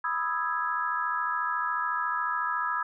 sine chord, E major seventh, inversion second, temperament equal, 987.8 / 1244.5 / 1318.5 / 1661.2 Hz, B5 / D#6 / E6 / G#6, 0 / 0 / 0 / 0 cents, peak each -32 dBFS, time 0.04-2.83 s, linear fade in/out 5 ms, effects none

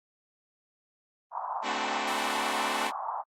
pink band-pass noise, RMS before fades -34 dBFS, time 1.31-3.24 s, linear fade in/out 50 ms, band 760 to 1100 Hz, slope 48 dB/octave
5% pulse chord, D dominant seventh, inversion second, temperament equal with one note detuned, 219 / 261.6 / 293.7 / 370 Hz, A3 / C4 / D4 / F#4, -8 / 0 / 0 / 0 cents, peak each -24 dBFS, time 1.62-2.92 s, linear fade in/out 50 ms
effects low-pass 11000 Hz 12 dB/octave + Opus 24 kbps

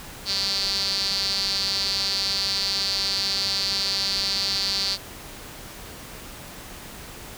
sawtooth tone with band-pass filter, 196 Hz, G3, in tune, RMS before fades -25 dBFS, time 0.25-4.98 s, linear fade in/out 50 ms, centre 4500 Hz, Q 8.8, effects pink hiss -40 dBFS RMS until 7.37 s

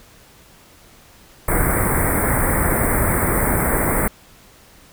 pink band-stop noise, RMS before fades -18 dBFS, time 1.48-4.08 s, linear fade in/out 5 ms, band 2200 to 8200 Hz, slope 96 dB/octave, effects pink hiss -48 dBFS RMS until 4.92 s

